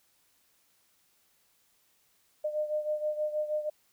sine beating tone pair, 605 / 611.3 Hz, D#5 / D#5, -49 / -31 cents, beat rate 6.3 Hz, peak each -30 / -35 dBFS, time 2.44-3.7 s, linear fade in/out 10 ms, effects white hiss -69 dBFS RMS until 3.92 s

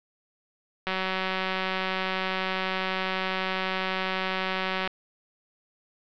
click train, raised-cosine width 0.3 ms, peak -12 dBFS, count 754, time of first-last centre 0.87-4.875 s, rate 188 Hz, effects low-pass 4000 Hz 12 dB/octave

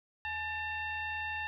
sine tone with frequency modulation, 1782 Hz, A6, 22 cents sharp, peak -34 dBFS, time 0.25-1.47 s, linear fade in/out 0 ms, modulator 931 Hz, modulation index 1.2, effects none

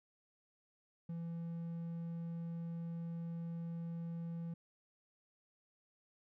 triangle tone, 167.8 Hz, E3, 31 cents sharp, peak -38 dBFS, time 1.09-4.54 s, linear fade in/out 5 ms, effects none

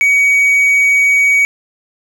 triangle tone, 2257 Hz, C#7, 31 cents sharp, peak -6 dBFS, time 0.01-1.45 s, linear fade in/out 0 ms, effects none

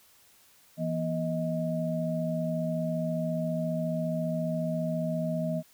sine tone cluster, 166.5 / 241.1 / 629 Hz, E3 / B3 / D#5, +18 / -41 / +19 cents, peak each -30 / -34 / -32 dBFS, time 0.77-5.63 s, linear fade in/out 50 ms, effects white hiss -60 dBFS RMS until 5.73 s

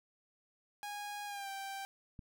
sawtooth tone with pitch glide, 823 to 783.6 Hz, G#5 to G5, -16 to -1 cents, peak -37 dBFS, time 0.83-1.85 s, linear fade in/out 0 ms, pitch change -85 cents, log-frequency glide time 1.26-1.49 s
click, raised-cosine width 5 ms, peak -36 dBFS, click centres 2.192 s
effects none

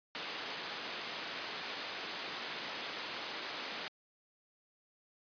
white band-pass noise, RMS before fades -42 dBFS, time 0.15-3.88 s, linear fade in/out 0 ms, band 230 to 4200 Hz, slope 12 dB/octave, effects resampled to 11025 Hz

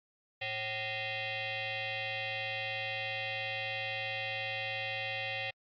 sine tone with frequency modulation, 111.5 Hz, A2, 23 cents sharp, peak -34 dBFS, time 0.41-5.51 s, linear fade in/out 10 ms, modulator 654 Hz, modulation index 5, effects AAC 64 kbps

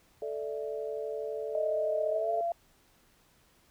sine chord, A suspended fourth, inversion none, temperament equal, 440 / 587.3 / 659.3 Hz, A4 / D5 / E5, 0 / 0 / 0 cents, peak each -35 / -38 / -41 dBFS, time 0.22-2.41 s, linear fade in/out 2 ms
sine tone with pitch glide, 622.3 to 682.6 Hz, D#5 to F5, 0 to -40 cents, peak -28 dBFS, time 1.55-2.52 s, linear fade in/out 2 ms, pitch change +160 cents, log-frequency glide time 2.1-2.31 s
effects pink hiss -65 dBFS RMS until 3.7 s

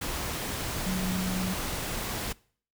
sine tone in noise, 185 Hz, F#3, in tune, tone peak -28 dBFS, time 0.86-1.54 s, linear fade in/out 10 ms, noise pink, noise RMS -33 dBFS, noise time 0.01-2.33 s, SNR +2 dB, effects noise-tail reverb RT60 0.5 s tail -23 dB re dry

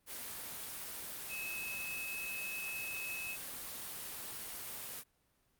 sine tone in noise, 2583 Hz, E7, 36 cents flat, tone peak -40 dBFS, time 1.28-3.38 s, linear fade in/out 50 ms, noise white, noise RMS -44 dBFS, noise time 0.06-5.04 s, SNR +1 dB, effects pink hiss -75 dBFS RMS until 5.59 s + Opus 32 kbps

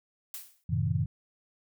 blue noise with exponential decay, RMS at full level -37 dBFS, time 0.34-0.64 s, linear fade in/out 1 ms, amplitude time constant 64 ms
sine chord, F# diminished seventh, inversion none, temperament just, 92.5 / 111 / 133.2 / 159.84 Hz, F#2 / A2 / C3 / Eb3, 0 / +16 / +31 / +47 cents, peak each -31 dBFS, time 0.69-1.06 s, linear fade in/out 10 ms
effects none

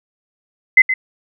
sine tone with echo, 2046 Hz, C7, 39 cents flat, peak -3 dBFS, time 0.77-0.82 s, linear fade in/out 5 ms, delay 120 ms, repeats 1, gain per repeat -11 dB, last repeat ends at 0.94 s, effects none

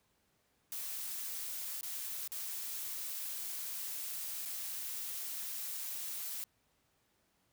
blue noise with dropouts, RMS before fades -41 dBFS, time 0.72-6.44 s, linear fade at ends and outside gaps 0 ms, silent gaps 1.81-1.831 / 2.276-2.319 / 4.452-4.457 s, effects pink hiss -75 dBFS RMS until 7.52 s + high-pass 60 Hz 12 dB/octave

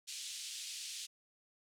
pink band-pass noise, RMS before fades -45 dBFS, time 0.07-1.07 s, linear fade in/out 20 ms, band 3000 to 9100 Hz, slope 24 dB/octave, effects none

